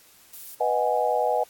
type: noise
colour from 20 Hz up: violet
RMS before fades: -39 dBFS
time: 0.33-0.55 s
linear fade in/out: 5 ms
type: chord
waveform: sine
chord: G# minor seventh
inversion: first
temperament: equal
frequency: 493.9 / 622.3 / 740 / 830.6 Hz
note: B4 / D#5 / F#5 / G#5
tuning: 0 / 0 / 0 / 0 cents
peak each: -26 dBFS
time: 0.6-1.44 s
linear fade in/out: 10 ms
effects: white hiss -54 dBFS RMS until 1.49 s + AAC 64 kbps